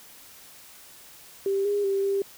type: tone with pitch steps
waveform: sine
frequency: 392.6 / 408 / 392.3 / 395.1 Hz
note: G4 / G#4 / G4 / G4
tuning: +3 / -31 / +1 / +14 cents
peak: -22 dBFS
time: 1.46-2.22 s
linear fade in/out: 2 ms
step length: 190 ms
effects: white hiss -49 dBFS RMS until 2.37 s